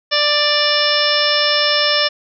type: harmonic tone with a mistuned harmonic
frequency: 590 Hz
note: D5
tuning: 8 cents sharp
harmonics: 1 / 2 / 3 / 4 / 5 / 6 / 7 / 8 / 9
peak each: -20 / -23 / -21 / -25 / -21 / -21 / -26 / -28 / -18 dBFS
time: 0.11-2.09 s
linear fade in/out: 20 ms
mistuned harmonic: 5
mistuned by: -21 cents
effects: none